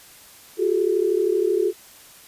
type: tone cluster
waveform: sine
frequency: 355.6 / 388.5 / 428.2 Hz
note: F4 / G4 / A4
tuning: +31 / -16 / -47 cents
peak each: -22 dBFS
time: 0.57-1.73 s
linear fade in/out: 50 ms
effects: white hiss -47 dBFS RMS until 2.27 s + resampled to 32000 Hz